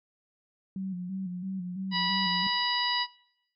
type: tone with vibrato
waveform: sine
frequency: 185 Hz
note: F#3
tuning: in tune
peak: -31 dBFS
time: 0.76-2.47 s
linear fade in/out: 2 ms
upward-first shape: square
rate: 3 Hz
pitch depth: 53 cents each way
type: harmonic tone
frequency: 977 Hz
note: B5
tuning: 19 cents flat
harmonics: 1 / 2 / 3 / 4 / 5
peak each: -32 / -32 / -32 / -32 / -32 dBFS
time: 1.91-3.07 s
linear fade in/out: 50 ms
effects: noise-tail reverb RT60 0.7 s tail -19 dB re dry + MP3 64 kbps